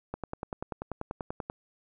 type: click train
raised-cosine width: 1 ms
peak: -20 dBFS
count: 15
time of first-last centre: 0.14-1.499 s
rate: 10.3 Hz
effects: none